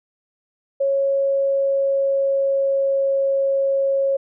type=tone with pitch glide; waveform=sine; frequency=550 to 546.8 Hz; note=C#5 to C#5; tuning=-14 to -24 cents; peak=-16 dBFS; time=0.8-4.17 s; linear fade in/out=10 ms; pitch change=-10 cents; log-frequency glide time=1.21-3.16 s; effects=none